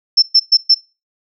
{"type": "tone bursts", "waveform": "sine", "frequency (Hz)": 5340, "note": "E8", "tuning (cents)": 22, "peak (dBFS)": -5, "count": 4, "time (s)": [0.17, 0.746], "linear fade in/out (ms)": 10, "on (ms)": 54, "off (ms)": 120, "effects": ["noise-tail reverb RT60 0.3 s tail -24 dB re dry"]}